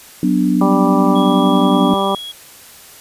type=chord; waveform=sine; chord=B minor; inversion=second; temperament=equal; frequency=185 / 246.9 / 293.7 Hz; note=F#3 / B3 / D4; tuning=0 / 0 / 0 cents; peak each=-16 dBFS; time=0.23-1.94 s; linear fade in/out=2 ms
type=harmonic tone; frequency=195.9 Hz; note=G3; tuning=1 cent flat; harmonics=1 / 2 / 3 / 4 / 5 / 6; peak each=-21 / -21 / -21 / -21 / -21 / -21 dBFS; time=0.61-2.15 s; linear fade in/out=2 ms
type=tone; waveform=triangle; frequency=3322 Hz; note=G#7; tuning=in tune; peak=-25 dBFS; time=1.15-2.32 s; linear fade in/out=10 ms
effects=white hiss -40 dBFS RMS until 3 s + resampled to 32000 Hz